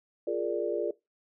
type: chord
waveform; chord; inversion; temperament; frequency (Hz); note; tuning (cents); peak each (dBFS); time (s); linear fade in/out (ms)
sine; Bb dominant seventh; second; equal; 349.2 / 415.3 / 466.2 / 587.3; F4 / Ab4 / Bb4 / D5; 0 / 0 / 0 / 0; -33; 0.27-0.91; 5
effects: noise-tail reverb RT60 0.2 s tail -20 dB re dry